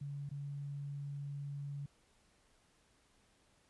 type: tone with dropouts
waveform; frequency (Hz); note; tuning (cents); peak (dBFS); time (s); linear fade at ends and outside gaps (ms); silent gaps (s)
sine; 142.1; C#3; +43; -40; 0.01-1.86; 5; 0.292-0.312
effects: pink hiss -71 dBFS RMS until 3.69 s + resampled to 24000 Hz